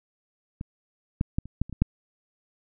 clicks, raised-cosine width 5 ms, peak -21 / -11 / -12 / -28 / -12 / -28 / -23 / -7 dBFS, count 8, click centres 0.611 / 1.211 / 1.385 / 1.456 / 1.616 / 1.696 / 1.727 / 1.82 s, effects none

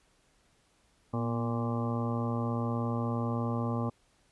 harmonic tone with a mistuned harmonic, 116.54 Hz, A#2, in tune, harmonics 1 / 2 / 3 / 4 / 5 / 6 / 7 / 8 / 9 / 10, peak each -32 / -33 / -43 / -40 / -41 / -49 / -42 / -53 / -42 / -43 dBFS, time 1.13-3.9 s, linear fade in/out 10 ms, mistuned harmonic 2, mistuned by +36 cents, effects pink hiss -68 dBFS RMS until 4.31 s + resampled to 24000 Hz

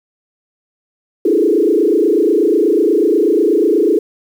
sine tone with frequency modulation, 376.9 Hz, F#4, 32 cents sharp, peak -9 dBFS, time 1.25-3.99 s, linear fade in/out 5 ms, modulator 28.2 Hz, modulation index 2.6, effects 7-bit

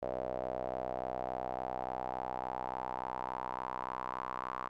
sawtooth tone with band-pass filter sweep, 63.5 Hz, B1, 49 cents sharp, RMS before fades -39 dBFS, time 0.02-4.69 s, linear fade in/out 10 ms, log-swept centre 600 to 1100 Hz, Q 4.9, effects none

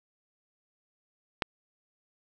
click, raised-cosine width 0.3 ms, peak -10 dBFS, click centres 1.422 s, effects none

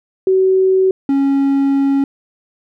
sine / triangle tone pair in turn, 378.1 / 275.7 Hz, F#4 / C#4, +38 / -9 cents, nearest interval perfect fourth, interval 547 cents, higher first, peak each -9 dBFS, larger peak neither, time 0.27-0.91 / 1.09-2.04 s, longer second, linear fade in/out 2 ms, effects none

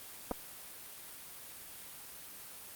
clicks, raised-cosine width 1 ms, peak -21 dBFS, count 2, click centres 0.312 / 0.316 s, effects white hiss -49 dBFS RMS until 2.75 s + Opus 32 kbps

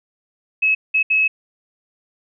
sine tone bursts at uneven times, 2577 Hz, E7, 40 cents flat, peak -13 dBFS, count 3, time 0.62-0.75 / 0.94-1.03 / 1.1-1.28 s, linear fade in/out 10 ms, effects none

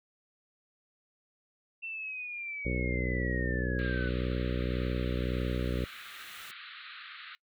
sine linear sweep, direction down, 2700 to 1480 Hz, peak -36 dBFS, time 1.82-4.1 s, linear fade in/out 20 ms
harmonic tone, 61.8 Hz, B1, 2 cents sharp, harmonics 1 / 2 / 3 / 4 / 5 / 6 / 7 / 8 / 9, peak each -33 / -36 / -38 / -39 / -40 / -41 / -41 / -42 / -43 dBFS, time 2.65-5.85 s, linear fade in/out 5 ms
white noise with exponential growth, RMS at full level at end -50 dBFS, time 3.15-6.51 s, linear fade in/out 0 ms, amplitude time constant 730 ms
pink band-pass noise, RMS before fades -47 dBFS, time 3.79-7.35 s, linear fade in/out 0 ms, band 1200 to 4200 Hz, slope 96 dB/octave
effects noise-tail reverb RT60 0.1 s tail -22 dB re dry

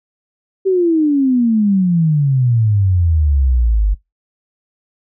sine exponential sweep, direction down, 390 to 48.1 Hz, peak -10 dBFS, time 0.65-3.95 s, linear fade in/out 20 ms, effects noise-tail reverb RT60 0.2 s tail -24 dB re dry

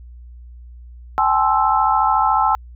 sine chord, A minor seventh, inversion third, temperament equal with one note detuned, 784 / 857.9 / 1046.5 / 1318.5 Hz, G5 / A5 / C6 / E6, 0 / -44 / 0 / 0 cents, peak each -20 / -17 / -20 / -19 dBFS, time 1.18-2.55 s, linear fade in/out 0 ms, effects added 60 Hz sine -36 dBFS peak until 2.75 s

